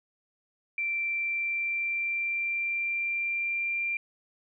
sine tone with pitch glide, 2349 to 2376 Hz, D7 to D7, 0 to +20 cents, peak -27 dBFS, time 0.78-3.97 s, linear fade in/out 2 ms, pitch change +20 cents, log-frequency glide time 1.09-3.81 s, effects none

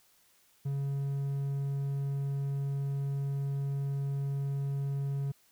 triangle tone, 139.1 Hz, C#3, 6 cents sharp, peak -28 dBFS, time 0.65-5.32 s, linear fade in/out 10 ms, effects white hiss -66 dBFS RMS until 5.51 s

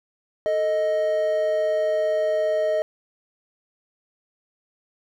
triangle tone pair together, 441.2 / 624 Hz, A4 / D#5, +5 / +5 cents, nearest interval tritone, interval 600 cents, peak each -26 / -18 dBFS, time 0.46-2.82 s, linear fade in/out 0 ms, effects none

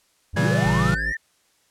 triangle linear sweep, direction up, 48.72 to 1954 Hz, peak -25 dBFS, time 0.33-1.15 s, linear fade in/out 10 ms
sine tone with pitch glide, 1662 to 1791.6 Hz, G#6 to A6, +1 to +31 cents, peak -27 dBFS, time 0.36-1.17 s, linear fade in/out 5 ms, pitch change +130 cents, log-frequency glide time 0.46-0.64 s
square chord, A# diminished seventh, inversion none, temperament equal with one note detuned, 116.54 / 138.59 / 164.81 / 194.53 Hz, A#2 / C#3 / E3 / G3, 0 / 0 / 0 / -13 cents, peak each -25 dBFS, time 0.36-0.95 s, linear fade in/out 10 ms
harmonic tone, 55 Hz, A1, in tune, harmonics 1 / 3 / 5 / 7 / 9 / 10, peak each -28 / -38 / -42 / -45 / -47 / -48 dBFS, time 0.64-1.13 s, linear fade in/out 20 ms
effects white hiss -63 dBFS RMS until 1.7 s + low-pass 10000 Hz 12 dB/octave

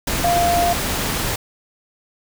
sine tone in noise, 695 Hz, F5, 9 cents flat, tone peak -15 dBFS, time 0.24-0.73 s, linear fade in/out 5 ms, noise pink, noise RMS -22 dBFS, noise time 0.07-1.36 s, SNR +4 dB, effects none

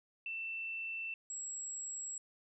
sine tone pair in turn, 2675 / 7685 Hz, E7 / B8, +25 / -48 cents, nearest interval octave + tritone, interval 1827 cents, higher second, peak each -38 / -40 dBFS, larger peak first, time 0.26-1.14 / 1.3-2.18 s, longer neither, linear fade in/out 2 ms, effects none

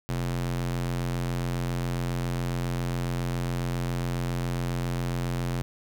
square tone with high-pass filter, 43.65 Hz, F1, in tune, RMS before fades -29 dBFS, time 0.09-5.62 s, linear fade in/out 0 ms, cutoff 94 Hz, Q 1.7, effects none

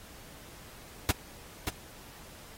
pink noise with echo, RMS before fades -25 dBFS, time 1.09-1.11 s, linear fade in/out 0 ms, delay 580 ms, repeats 1, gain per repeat -6 dB, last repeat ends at 1.69 s, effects pink hiss -51 dBFS RMS until 2.57 s + AAC 48 kbps

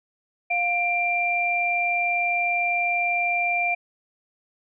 sine tone pair together, 703.7 / 2371 Hz, F5 / D7, +13 / +16 cents, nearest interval octave + major sixth, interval 2103 cents, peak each -25 / -22 dBFS, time 0.5-3.75 s, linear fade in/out 10 ms, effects none

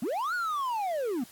triangle linear two-way sweep, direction up then down, 191.3 to 1480 to 220.3 Hz, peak -26 dBFS, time 0.02-1.24 s, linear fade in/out 5 ms, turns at 0.34 s, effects white hiss -53 dBFS RMS until 1.31 s + AAC 64 kbps

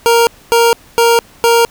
25% pulse tone bursts, 466.2 Hz, A#4, in tune, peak -3 dBFS, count 4, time 0.06-1.65 s, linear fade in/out 0 ms, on 210 ms, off 250 ms, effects pink hiss -43 dBFS RMS until 1.7 s

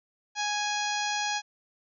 harmonic tone, 830.6 Hz, G#5, in tune, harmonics 1 / 2 / 3 / 4 / 5 / 6 / 7 / 8, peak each -31 / -34 / -36 / -37 / -38 / -39 / -39 / -40 dBFS, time 0.35-1.42 s, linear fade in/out 50 ms, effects none

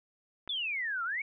clicks, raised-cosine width 0.5 ms, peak -30 / -40 dBFS, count 2, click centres 0.476 / 0.479 s
sine exponential two-way sweep, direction down then up, 3574 to 1318.5 to 2303 Hz, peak -31 dBFS, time 0.49-1.22 s, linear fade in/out 5 ms, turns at 1.04 s
effects none

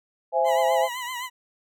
sine chord, C augmented, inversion none, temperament equal with one note detuned, 523.3 / 666.1 / 830.6 Hz, C5 / E5 / G#5, 0 / +18 / 0 cents, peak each -23 dBFS, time 0.32-0.89 s, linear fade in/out 50 ms
20% pulse tone with vibrato, 993 Hz, B5, 9 cents sharp, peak -25 dBFS, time 0.44-1.3 s, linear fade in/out 50 ms, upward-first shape triangle, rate 7.8 Hz, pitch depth 88 cents each way
effects none

